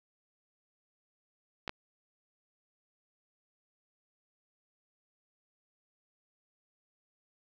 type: clicks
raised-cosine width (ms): 0.3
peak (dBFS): -20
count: 2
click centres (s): 1.678 / 1.694
effects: resampled to 16000 Hz + 9-bit